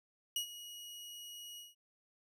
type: tone with ADSR envelope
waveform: sawtooth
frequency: 2901 Hz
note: F#7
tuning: 35 cents flat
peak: -29 dBFS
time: 0.36-1.75 s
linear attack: 3 ms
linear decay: 94 ms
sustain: -15 dB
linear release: 170 ms
effects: none